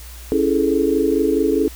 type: chord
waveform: sine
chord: A major seventh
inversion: first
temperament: equal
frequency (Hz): 277.2 / 329.6 / 415.3 / 440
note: C#4 / E4 / G#4 / A4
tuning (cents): 0 / 0 / 0 / 0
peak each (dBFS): -20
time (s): 0.32-1.68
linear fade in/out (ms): 0
effects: added 60 Hz sine -35 dBFS peak until 1.75 s + white hiss -41 dBFS RMS until 1.75 s